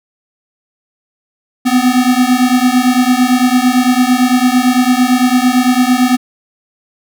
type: beating tone pair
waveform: square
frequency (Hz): 246.9 / 255.8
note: B3 / C4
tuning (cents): 0 / -39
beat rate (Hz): 8.9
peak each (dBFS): -12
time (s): 1.65-6.17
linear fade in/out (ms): 20
effects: none